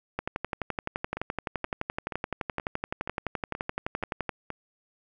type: two click trains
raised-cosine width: 0.5 ms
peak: -19 / -14 dBFS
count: 8 / 49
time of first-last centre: 1.17-4.503 / 0.19-4.293 s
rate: 2.1 / 11.7 Hz
effects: none